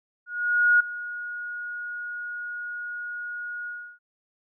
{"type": "tone with ADSR envelope", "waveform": "sine", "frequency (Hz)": 1444, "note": "F#6", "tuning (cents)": -43, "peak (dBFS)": -14, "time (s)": [0.26, 3.99], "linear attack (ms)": 540, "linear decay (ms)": 8, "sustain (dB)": -17, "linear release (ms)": 320, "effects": []}